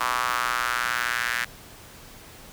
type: tone with high-pass filter sweep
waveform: square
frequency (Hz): 59.9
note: A#1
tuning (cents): +48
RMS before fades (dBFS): -26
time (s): 0-1.45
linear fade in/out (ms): 10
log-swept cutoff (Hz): 1100 to 1700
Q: 3.4
effects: pink hiss -46 dBFS RMS until 2.52 s